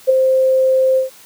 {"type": "tone with ADSR envelope", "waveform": "sine", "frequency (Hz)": 523.3, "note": "C5", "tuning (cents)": 0, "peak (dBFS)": -5, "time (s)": [0.07, 1.1], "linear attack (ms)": 26, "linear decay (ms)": 10, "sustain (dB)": -5, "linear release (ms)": 130, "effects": ["white hiss -43 dBFS RMS until 1.25 s", "high-pass 100 Hz 12 dB/octave"]}